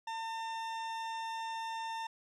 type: tone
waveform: 40% pulse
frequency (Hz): 903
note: A5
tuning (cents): +45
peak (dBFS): -36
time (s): 0.07-2.07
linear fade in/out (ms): 5
effects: low-pass 6000 Hz 12 dB/octave